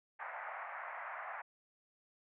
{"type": "band-pass noise", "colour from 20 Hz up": "pink", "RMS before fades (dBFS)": -45, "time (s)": [0.19, 1.42], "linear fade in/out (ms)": 10, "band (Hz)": [650, 2100], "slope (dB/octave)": 48, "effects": []}